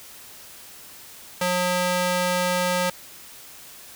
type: tone with high-pass filter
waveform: square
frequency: 180 Hz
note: F#3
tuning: 47 cents flat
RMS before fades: -23 dBFS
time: 1.41-2.9 s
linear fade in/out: 5 ms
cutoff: 430 Hz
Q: 0.68
effects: white hiss -44 dBFS RMS until 3.95 s